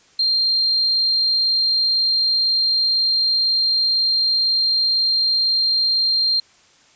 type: tone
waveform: sine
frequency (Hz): 4186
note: C8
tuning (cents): 0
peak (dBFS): -15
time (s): 0.19-6.4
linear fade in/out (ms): 5
effects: white hiss -53 dBFS RMS until 6.95 s + resampled to 16000 Hz